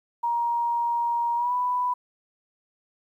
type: tone with pitch glide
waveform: sine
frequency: 943 to 989.9 Hz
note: A#5 to B5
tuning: +20 to +4 cents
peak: -22 dBFS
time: 0.23-1.94 s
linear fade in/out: 10 ms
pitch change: +84 cents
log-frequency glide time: 1.36-1.53 s
effects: 10-bit